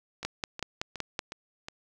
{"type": "two click trains", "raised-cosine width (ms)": 0.2, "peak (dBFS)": [-21, -13], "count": [5, 6], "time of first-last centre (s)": [[0.23, 1.685], [0.25, 1.192]], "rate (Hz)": [2.75, 5.31], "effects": []}